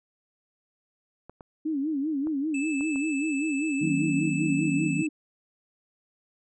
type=clicks; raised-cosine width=1 ms; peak=-29 dBFS; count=5; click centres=1.296 / 1.408 / 2.271 / 2.809 / 2.959 s
type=tone with vibrato; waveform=sine; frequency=293.7 Hz; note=D4; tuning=in tune; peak=-25 dBFS; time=1.65-5.09 s; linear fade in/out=10 ms; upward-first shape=sine; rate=5.1 Hz; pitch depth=150 cents each way
type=tone; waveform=square; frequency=2623 Hz; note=E7; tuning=9 cents flat; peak=-33 dBFS; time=2.54-5.07 s; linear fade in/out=5 ms
type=chord; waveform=sine; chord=D# minor seventh; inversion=none; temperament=equal with one note detuned; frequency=155.56 / 185 / 232.4 / 277.2 Hz; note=D#3 / F#3 / A#3 / C#4; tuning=0 / 0 / -5 / 0 cents; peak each=-29 / -31 / -33 / -33 dBFS; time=3.81-5.03 s; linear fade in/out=10 ms
effects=resampled to 22050 Hz